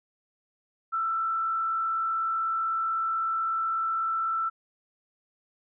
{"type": "tone with frequency modulation", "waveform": "sine", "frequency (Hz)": 1332, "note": "E6", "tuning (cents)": 18, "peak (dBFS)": -25, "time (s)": [0.92, 4.5], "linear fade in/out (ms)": 20, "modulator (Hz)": 55.8, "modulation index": 0.34, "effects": []}